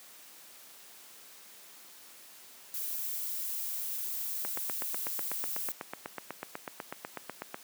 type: noise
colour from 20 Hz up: violet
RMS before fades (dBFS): -36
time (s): 2.74-5.72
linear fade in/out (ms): 2
type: click train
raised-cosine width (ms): 0.5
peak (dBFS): -21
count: 26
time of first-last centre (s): 4.45-7.544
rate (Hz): 8.08
effects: white hiss -53 dBFS RMS until 7.63 s + high-pass 200 Hz 12 dB/octave